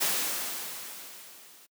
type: noise with level ramp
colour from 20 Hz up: white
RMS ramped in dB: -26 to -55 dBFS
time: 0-1.67 s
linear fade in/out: 20 ms
effects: noise-tail reverb RT60 0.1 s tail -26 dB re dry + high-pass 200 Hz 12 dB/octave